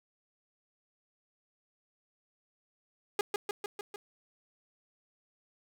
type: tone with echo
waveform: sawtooth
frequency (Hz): 410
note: G#4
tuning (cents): -22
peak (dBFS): -22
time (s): 3.19-3.21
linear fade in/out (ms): 2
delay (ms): 150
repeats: 5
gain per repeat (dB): -3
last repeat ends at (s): 3.96
effects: none